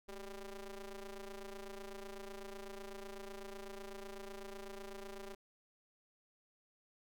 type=ring-modulated tone; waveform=sawtooth; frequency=200 Hz; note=G3; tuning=35 cents sharp; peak=-39 dBFS; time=0.08-5.35 s; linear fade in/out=10 ms; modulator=186 Hz; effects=none